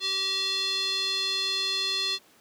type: tone with band-pass filter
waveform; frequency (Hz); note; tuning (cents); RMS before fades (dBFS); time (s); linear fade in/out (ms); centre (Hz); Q
square; 383.7; G4; -37; -28; 0-2.19; 50; 3900; 9
effects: pink hiss -58 dBFS RMS until 2.4 s + high-pass 200 Hz 12 dB/octave